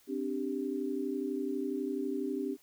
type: chord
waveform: sine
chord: C suspended second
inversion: none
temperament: equal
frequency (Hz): 261.6 / 293.7 / 392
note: C4 / D4 / G4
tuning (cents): 0 / 0 / 0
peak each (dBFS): -36 / -36 / -36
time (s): 0.07-2.57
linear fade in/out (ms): 50
effects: white hiss -64 dBFS RMS until 2.62 s